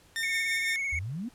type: tone with tremolo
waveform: sawtooth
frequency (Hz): 1815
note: A#6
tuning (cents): -47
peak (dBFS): -25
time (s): 0.16-0.76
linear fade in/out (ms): 0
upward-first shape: sine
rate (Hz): 6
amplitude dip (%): 45
type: tone with vibrato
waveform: triangle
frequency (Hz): 2200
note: C#7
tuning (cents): -14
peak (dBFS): -27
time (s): 0.23-0.99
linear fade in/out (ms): 2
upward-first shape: sine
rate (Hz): 18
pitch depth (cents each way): 34
type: exponential sweep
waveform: sine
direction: up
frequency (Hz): 66.4 to 261.6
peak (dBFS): -32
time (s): 0.92-1.29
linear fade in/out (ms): 10
effects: pink hiss -59 dBFS RMS until 1.34 s + low-pass 12000 Hz 12 dB/octave